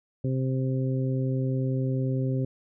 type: harmonic tone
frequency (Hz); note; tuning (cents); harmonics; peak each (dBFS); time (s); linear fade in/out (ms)
131.1; C3; +4; 1 / 2 / 3 / 4; -25 / -31 / -35 / -37; 0.24-2.45; 5
effects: none